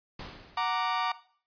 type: noise with exponential decay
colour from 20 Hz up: pink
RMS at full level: -39 dBFS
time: 0.19-0.98 s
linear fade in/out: 5 ms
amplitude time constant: 170 ms
type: chord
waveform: 40% pulse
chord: Gb augmented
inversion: none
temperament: equal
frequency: 740 / 932.3 / 1174.7 Hz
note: Gb5 / Bb5 / D6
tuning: 0 / 0 / 0 cents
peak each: -32 / -30 / -30 dBFS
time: 0.57-1.12 s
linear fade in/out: 5 ms
effects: noise-tail reverb RT60 0.5 s tail -17 dB re dry + resampled to 11025 Hz